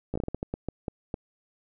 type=slowing click train; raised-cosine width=2 ms; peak=-17 dBFS; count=12; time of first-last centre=0.14-1.142 s; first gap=15 ms; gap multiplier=1.33; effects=none